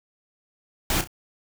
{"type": "noise with echo", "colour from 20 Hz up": "pink", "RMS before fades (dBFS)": -23, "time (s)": [0.9, 1.01], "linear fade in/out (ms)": 2, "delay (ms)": 32, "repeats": 2, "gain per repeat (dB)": -10, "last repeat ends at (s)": 1.074, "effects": []}